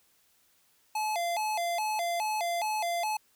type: tone with vibrato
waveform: square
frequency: 769 Hz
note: G5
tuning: 33 cents flat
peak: -29 dBFS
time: 0.95-3.17 s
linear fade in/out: 5 ms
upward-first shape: square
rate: 2.4 Hz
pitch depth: 190 cents each way
effects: white hiss -67 dBFS RMS until 3.35 s